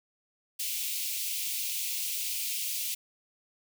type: high-pass noise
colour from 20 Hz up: white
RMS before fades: -33 dBFS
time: 0.59-2.95 s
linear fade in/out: 10 ms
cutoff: 2300 Hz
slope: 48 dB/octave
effects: none